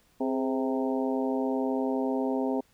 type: harmonic tone with a mistuned harmonic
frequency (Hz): 131.1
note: C3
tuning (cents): +4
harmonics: 2 / 3 / 4 / 5 / 6 / 7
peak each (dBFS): -28 / -32 / -34 / -36 / -38 / -39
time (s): 0.2-2.61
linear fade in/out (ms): 10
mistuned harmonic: 3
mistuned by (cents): +80
effects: pink hiss -65 dBFS RMS until 2.73 s